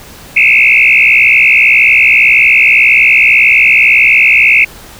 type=tone with frequency modulation; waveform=sine; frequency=2400 Hz; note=D7; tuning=37 cents sharp; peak=-3 dBFS; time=0.36-4.65 s; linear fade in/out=10 ms; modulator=61.8 Hz; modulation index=4.3; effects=pink hiss -33 dBFS RMS until 4.99 s